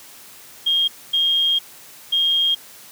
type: tone bursts at uneven times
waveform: sine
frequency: 3234 Hz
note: G#7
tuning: 47 cents flat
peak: -15 dBFS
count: 3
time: 0.66-0.88 / 1.13-1.59 / 2.12-2.55 s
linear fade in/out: 10 ms
effects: white hiss -43 dBFS RMS until 2.91 s + high-pass 80 Hz 12 dB/octave